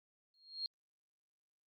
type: tone with exponential growth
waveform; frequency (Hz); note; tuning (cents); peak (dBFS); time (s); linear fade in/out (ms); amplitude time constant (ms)
sine; 4251; C8; +27; -34; 0.34-0.66; 1; 69
effects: Opus 48 kbps